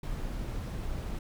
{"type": "noise", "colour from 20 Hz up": "brown", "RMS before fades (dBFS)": -35, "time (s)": [0.03, 1.19], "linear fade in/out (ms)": 5, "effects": []}